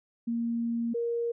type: tone pair in turn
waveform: sine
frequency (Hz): 233.1 / 469.2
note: A#3 / A#4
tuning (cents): 0 / +11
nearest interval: octave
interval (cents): 1211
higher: second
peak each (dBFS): -27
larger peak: neither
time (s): 0.27-0.94 / 0.94-1.32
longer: first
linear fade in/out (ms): 10
effects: none